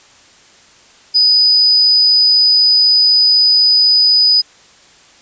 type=tone; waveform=sine; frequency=4978 Hz; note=D#8; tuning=in tune; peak=-7 dBFS; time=1.14-4.42 s; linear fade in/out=20 ms; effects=white hiss -45 dBFS RMS until 5.21 s + resampled to 16000 Hz